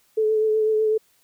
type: tone with vibrato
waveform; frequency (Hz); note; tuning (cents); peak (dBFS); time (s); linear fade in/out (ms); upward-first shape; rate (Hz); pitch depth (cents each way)
sine; 434; A4; -24; -17; 0.17-0.98; 10; triangle; 8; 26
effects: white hiss -62 dBFS RMS until 1.23 s